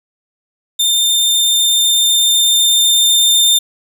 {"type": "tone with level ramp", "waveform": "sawtooth", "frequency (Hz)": 3608, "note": "A7", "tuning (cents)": 43, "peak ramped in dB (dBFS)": [-8, -5], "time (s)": [0.79, 3.59], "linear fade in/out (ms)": 10, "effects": []}